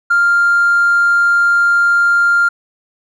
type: tone with hard clipping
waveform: sine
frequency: 1396.9 Hz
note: F6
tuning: in tune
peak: -9 dBFS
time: 0.1-2.49 s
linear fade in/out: 10 ms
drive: 1 dB
effects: none